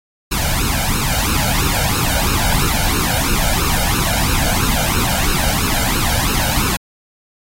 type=noise with flanger; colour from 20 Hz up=pink; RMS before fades=-17 dBFS; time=0.31-6.77 s; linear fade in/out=10 ms; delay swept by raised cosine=0.74 to 1.36 ms; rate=3 Hz; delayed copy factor=+0.85; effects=AAC 48 kbps